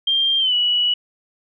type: tone with pitch glide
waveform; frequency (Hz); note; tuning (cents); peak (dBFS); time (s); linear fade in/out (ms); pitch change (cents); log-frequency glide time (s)
sine; 3186 to 2938; G7 to F#7; +27 to -13; -15; 0.07-0.94; 5; -140; 0.39-0.54
effects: none